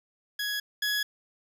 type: tone pair in turn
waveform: 20% pulse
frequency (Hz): 1671 / 1679.2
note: G#6 / G#6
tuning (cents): +10 / +19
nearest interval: unison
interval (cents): 9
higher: second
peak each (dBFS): -24 / -21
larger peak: second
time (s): 0.39-0.6 / 0.82-1.03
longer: neither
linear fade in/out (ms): 5
effects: none